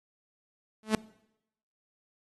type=tone with exponential growth; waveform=sawtooth; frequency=217.2 Hz; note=A3; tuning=22 cents flat; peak=-16 dBFS; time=0.83-0.95 s; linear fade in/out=0 ms; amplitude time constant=25 ms; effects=noise-tail reverb RT60 0.8 s tail -22 dB re dry + AAC 32 kbps